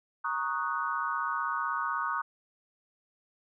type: chord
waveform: sine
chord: D# minor seventh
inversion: second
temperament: equal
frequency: 932.3 / 1108.7 / 1244.5 / 1480 Hz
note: A#5 / C#6 / D#6 / F#6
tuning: 0 / 0 / 0 / 0 cents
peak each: -36 / -34 / -33 / -35 dBFS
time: 0.24-2.22 s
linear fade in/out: 10 ms
effects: none

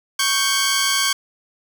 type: tone pair together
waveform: 10% pulse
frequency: 1108.7 / 1564.7 Hz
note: C#6 / G6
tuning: 0 / -4 cents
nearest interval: tritone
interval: 596 cents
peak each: -11 dBFS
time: 0.19-1.13 s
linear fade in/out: 5 ms
effects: none

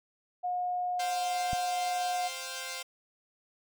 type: tone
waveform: sine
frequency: 720 Hz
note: F#5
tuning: 47 cents flat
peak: -29 dBFS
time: 0.43-2.29 s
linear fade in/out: 20 ms
type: chord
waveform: 5% pulse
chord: C suspended fourth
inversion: none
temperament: equal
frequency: 523.3 / 698.5 / 784 Hz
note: C5 / F5 / G5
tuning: 0 / 0 / 0 cents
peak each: -28 / -30 / -32 dBFS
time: 0.99-2.83 s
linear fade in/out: 10 ms
type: click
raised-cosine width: 5 ms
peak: -24 dBFS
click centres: 1.532 s
effects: none

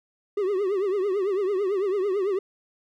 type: tone with vibrato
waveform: triangle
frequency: 391.2 Hz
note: G4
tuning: 4 cents flat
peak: -20 dBFS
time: 0.37-2.39 s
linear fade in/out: 5 ms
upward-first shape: triangle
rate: 9 Hz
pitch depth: 150 cents each way
effects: none

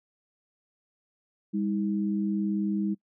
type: tone pair together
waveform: sine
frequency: 201.2 / 319.4 Hz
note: G3 / D#4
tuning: +45 / +45 cents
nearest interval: minor sixth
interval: 800 cents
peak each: -26 / -31 dBFS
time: 1.53-2.95 s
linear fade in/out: 20 ms
effects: noise-tail reverb RT60 0.1 s tail -24 dB re dry

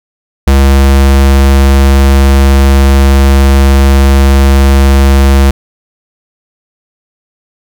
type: tone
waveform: square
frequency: 68.3 Hz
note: C#2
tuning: 25 cents flat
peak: -3 dBFS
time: 0.47-5.51 s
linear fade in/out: 5 ms
effects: none

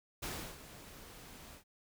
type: noise with ADSR envelope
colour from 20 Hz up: pink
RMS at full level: -39 dBFS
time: 0.22-1.64 s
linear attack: 13 ms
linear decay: 330 ms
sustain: -14 dB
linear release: 94 ms
effects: none

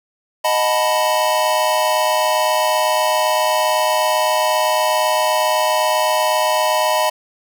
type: chord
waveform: square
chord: B dominant seventh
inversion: first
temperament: equal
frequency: 622.3 / 740 / 880 / 987.8 Hz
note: D#5 / F#5 / A5 / B5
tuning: 0 / 0 / 0 / 0 cents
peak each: -19 / -25 / -22 / -20 dBFS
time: 0.44-7.1 s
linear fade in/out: 10 ms
effects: none

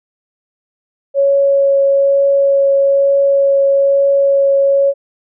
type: tone with vibrato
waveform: sine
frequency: 554.4 Hz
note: C#5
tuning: in tune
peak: -8 dBFS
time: 1.14-4.94 s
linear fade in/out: 50 ms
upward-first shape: triangle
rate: 1.1 Hz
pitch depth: 8 cents each way
effects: none

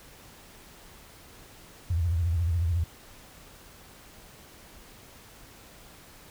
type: tone with vibrato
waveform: sine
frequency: 84.8 Hz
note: E2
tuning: 50 cents sharp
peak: -23 dBFS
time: 1.9-2.84 s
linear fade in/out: 5 ms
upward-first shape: sine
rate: 14 Hz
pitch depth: 120 cents each way
effects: pink hiss -51 dBFS RMS until 6.3 s

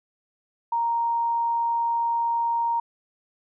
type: tone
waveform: sine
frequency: 932.3 Hz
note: A#5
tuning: in tune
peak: -21 dBFS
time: 0.72-2.8 s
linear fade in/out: 5 ms
effects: none

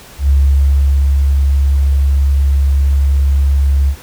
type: tone with ADSR envelope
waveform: sine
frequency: 69.3 Hz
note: C#2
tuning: in tune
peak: -6 dBFS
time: 0.18-3.96 s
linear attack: 110 ms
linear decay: 770 ms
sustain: -2 dB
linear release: 74 ms
effects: pink hiss -37 dBFS RMS until 4.02 s

